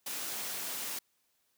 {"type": "high-pass noise", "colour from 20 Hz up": "white", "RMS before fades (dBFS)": -38, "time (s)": [0.06, 0.99], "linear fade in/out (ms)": 5, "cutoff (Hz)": 180, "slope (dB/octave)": 12, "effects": ["white hiss -75 dBFS RMS until 1.57 s", "high-pass 60 Hz 12 dB/octave"]}